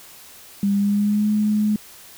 sine tone with pitch glide, 200.1 to 211.3 Hz, G3 to G#3, +36 to +30 cents, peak -16 dBFS, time 0.63-1.76 s, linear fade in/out 2 ms, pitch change +94 cents, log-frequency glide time 0.74-1.29 s, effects white hiss -44 dBFS RMS until 2.17 s

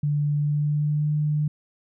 sine tone with pitch glide, 146.83 to 150.18 Hz, D3 to D3, 0 to +39 cents, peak -20 dBFS, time 0.03-1.48 s, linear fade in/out 5 ms, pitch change +39 cents, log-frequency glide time 0.36-1.14 s, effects none

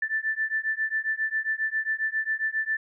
sine beating tone pair, 1760 / 1767.4 Hz, A6 / A6, 0 / +7 cents, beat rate 7.4 Hz, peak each -28 dBFS, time 0.02-2.77 s, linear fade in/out 5 ms, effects none

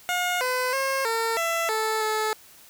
15% pulse tone with pitch steps, 717 / 506 / 538 / 454.6 / 668 / 438.3 / 433 Hz, F5 / B4 / C5 / A#4 / E5 / A4 / A4, +45 / +42 / +48 / -43 / +23 / -7 / -28 cents, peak -17 dBFS, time 0.09-2.33 s, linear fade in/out 0 ms, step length 320 ms, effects white hiss -51 dBFS RMS until 2.69 s

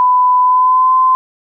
sine tone with pitch glide, 1000 to 1029.9 Hz, B5 to C6, +21 to -28 cents, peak -7 dBFS, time 0-1.15 s, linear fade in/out 0 ms, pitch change +51 cents, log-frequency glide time 0.41-0.94 s, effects none

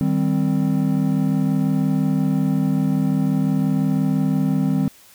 triangle chord, C minor, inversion first, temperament equal, 155.56 / 196 / 261.6 Hz, Eb3 / G3 / C4, 0 / 0 / 0 cents, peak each -19 dBFS, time 0.01-4.88 s, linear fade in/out 0 ms, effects white hiss -49 dBFS RMS until 5.14 s

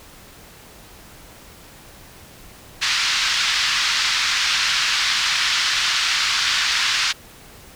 white band-pass noise, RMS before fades -20 dBFS, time 2.81-7.13 s, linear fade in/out 20 ms, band 1200 to 5100 Hz, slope 24 dB/octave, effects pink hiss -44 dBFS RMS until 7.75 s

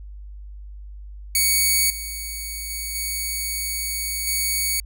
5% pulse tone with level steps, 2238 Hz, C#7, 16 cents sharp, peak -7 / -20 / -18 / -15 / -11 dBFS, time 1.35-4.8 s, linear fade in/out 2 ms, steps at 1.9 / 2.7 / 2.95 / 4.27 s, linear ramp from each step 2 ms, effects added 50 Hz sine -35 dBFS peak until 4.85 s

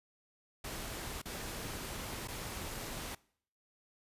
pink noise with dropouts, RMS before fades -42 dBFS, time 0.64-3.15 s, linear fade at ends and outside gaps 5 ms, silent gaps 1.218-1.255 / 2.275-2.283 s, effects noise-tail reverb RT60 0.6 s tail -23 dB re dry + resampled to 32000 Hz

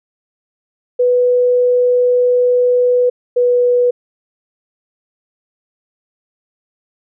sine tone pair in turn, 493.9 / 490.2 Hz, B4 / B4, 0 / -13 cents, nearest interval unison, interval 13 cents, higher first, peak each -9 dBFS, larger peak neither, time 0.99-3.1 / 3.36-3.91 s, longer first, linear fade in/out 10 ms, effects none

